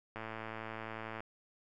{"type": "click train", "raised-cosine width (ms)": 0.5, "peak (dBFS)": -27, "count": 117, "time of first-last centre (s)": [0.16, 1.205], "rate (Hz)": 111, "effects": []}